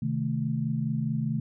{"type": "chord", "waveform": "sine", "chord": "A diminished", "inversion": "first", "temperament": "equal", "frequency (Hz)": [130.81, 155.56, 220], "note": ["C3", "Eb3", "A3"], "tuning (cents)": [0, 0, 0], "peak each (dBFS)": -30, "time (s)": [0.02, 1.4], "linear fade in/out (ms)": 5, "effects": []}